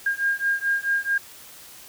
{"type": "beating tone pair", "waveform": "sine", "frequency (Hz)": [1612, 1616.6], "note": ["G6", "G#6"], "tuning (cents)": [48, -47], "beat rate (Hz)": 4.6, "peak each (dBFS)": -24, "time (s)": [0.06, 1.18], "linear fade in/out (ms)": 5, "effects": ["white hiss -45 dBFS RMS until 1.88 s"]}